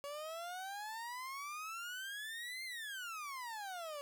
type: exponential two-way sweep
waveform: 30% pulse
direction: up then down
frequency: 562 to 2119 to 562 Hz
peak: -40 dBFS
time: 0.04-4.01 s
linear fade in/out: 0 ms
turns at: 2.64 s
effects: none